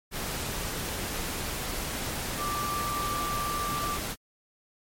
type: tone in noise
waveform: sine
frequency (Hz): 1174.7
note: D6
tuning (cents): 0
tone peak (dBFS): -30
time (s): 2.37-3.99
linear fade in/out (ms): 50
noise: pink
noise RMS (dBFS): -33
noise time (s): 0.11-4.16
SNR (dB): 0
effects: MP3 64 kbps